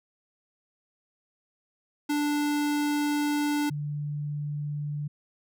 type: tone pair in turn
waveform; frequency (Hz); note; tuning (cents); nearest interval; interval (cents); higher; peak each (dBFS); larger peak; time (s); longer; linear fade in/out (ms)
square / sine; 293.7 / 147.1; D4 / D3; 0 / +3; octave; 1197; first; -25 / -29; first; 2.09-3.7 / 3.7-5.08; first; 10
effects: none